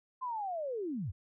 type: linear sweep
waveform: sine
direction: down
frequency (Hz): 1046.5 to 70.6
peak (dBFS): -34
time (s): 0.21-1.12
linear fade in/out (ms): 20
effects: none

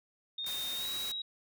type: tone with pitch glide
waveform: sine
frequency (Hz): 3681 to 3837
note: A#7 to A#7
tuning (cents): -23 to +49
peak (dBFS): -35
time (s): 0.38-1.22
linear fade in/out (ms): 5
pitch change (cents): +72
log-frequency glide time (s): 0.75-0.86
type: clicks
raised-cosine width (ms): 0.2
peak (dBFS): -35 / -43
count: 2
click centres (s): 0.445 / 0.457
type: noise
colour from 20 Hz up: white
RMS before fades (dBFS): -42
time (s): 0.46-1.12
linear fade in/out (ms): 5
effects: none

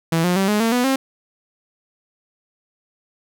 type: tone with pitch steps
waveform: sawtooth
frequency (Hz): 164.5 / 178.36 / 193.38 / 209.7 / 227.3 / 246.5 / 267.2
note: E3 / F3 / G3 / G#3 / A#3 / B3 / C4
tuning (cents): -3 / +37 / -23 / +17 / -43 / -3 / +36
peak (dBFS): -12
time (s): 0.12-0.96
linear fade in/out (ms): 5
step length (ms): 120
effects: none

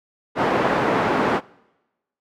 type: band-pass noise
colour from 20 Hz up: pink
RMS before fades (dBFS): -20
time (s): 0.35-1.41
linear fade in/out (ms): 50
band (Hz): 250 to 1400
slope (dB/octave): 12
effects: noise-tail reverb RT60 1.0 s tail -24 dB re dry

